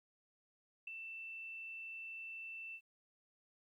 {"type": "tone with ADSR envelope", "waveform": "sine", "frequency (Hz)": 2668, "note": "E7", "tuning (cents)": 20, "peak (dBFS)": -39, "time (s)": [0.87, 2.81], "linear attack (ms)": 7, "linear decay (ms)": 5, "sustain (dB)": -6, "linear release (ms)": 65, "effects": ["13-bit"]}